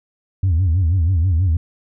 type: tone with vibrato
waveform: sine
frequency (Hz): 87.31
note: F2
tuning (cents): 0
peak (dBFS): -11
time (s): 0.43-1.57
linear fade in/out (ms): 5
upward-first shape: sine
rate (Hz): 6.2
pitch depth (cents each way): 180
effects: tanh soft clip ceiling -11 dBFS